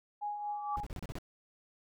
sine tone with tremolo, 829 Hz, G#5, 3 cents flat, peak -33 dBFS, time 0.21-0.85 s, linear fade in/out 20 ms, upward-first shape triangle, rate 4.3 Hz, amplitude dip 50%
sine tone with exponential growth, 1158 Hz, D6, 25 cents flat, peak -33 dBFS, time 0.35-0.76 s, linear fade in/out 2 ms, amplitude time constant 87 ms
brown noise bursts, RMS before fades -40 dBFS, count 7, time 0.77-1.185 s, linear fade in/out 0 ms, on 31 ms, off 33 ms
effects none

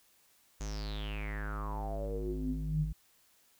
square tone with low-pass filter sweep, 52.1 Hz, G#1, 6 cents sharp, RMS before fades -36 dBFS, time 0.6-2.93 s, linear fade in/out 10 ms, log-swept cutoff 6800 to 120 Hz, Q 9, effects white hiss -67 dBFS RMS until 3.59 s

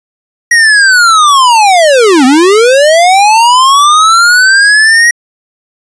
square linear two-way sweep, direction down then up, 1907 to 246.9 to 1907 Hz, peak -3 dBFS, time 0.51-5.11 s, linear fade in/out 5 ms, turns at 2.25 s, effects resampled to 22050 Hz

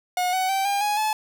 45% pulse tone with pitch steps, 724 / 749.5 / 776 / 803.3 / 831.7 / 861 Hz, F#5 / F#5 / G5 / G5 / G#5 / A5, -38 / +22 / -18 / +42 / +2 / -38 cents, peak -21 dBFS, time 0.17-1.13 s, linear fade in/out 2 ms, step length 160 ms, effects none

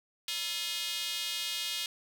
square tone with high-pass filter, 192.3 Hz, G3, 33 cents flat, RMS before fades -35 dBFS, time 0.28-1.86 s, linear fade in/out 2 ms, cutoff 3300 Hz, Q 2.4, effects none

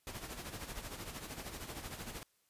pink noise with tremolo, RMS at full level -43 dBFS, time 0.07-2.23 s, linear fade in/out 0 ms, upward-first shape sine, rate 13 Hz, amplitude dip 60%, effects white hiss -75 dBFS RMS until 2.49 s + resampled to 32000 Hz

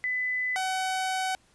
sine / sawtooth tone pair in turn, 2004 / 753.7 Hz, B6 / F#5, +25 / +32 cents, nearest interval octave + perfect fourth, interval 1693 cents, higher first, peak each -26 / -23 dBFS, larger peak second, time 0.04-0.56 / 0.56-1.35 s, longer second, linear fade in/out 0 ms, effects pink hiss -63 dBFS RMS until 1.54 s + resampled to 24000 Hz

